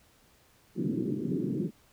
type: band-pass noise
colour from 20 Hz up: white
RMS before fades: -31 dBFS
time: 0.75-1.71 s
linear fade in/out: 50 ms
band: 130 to 370 Hz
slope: 48 dB/octave
effects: pink hiss -63 dBFS RMS until 1.92 s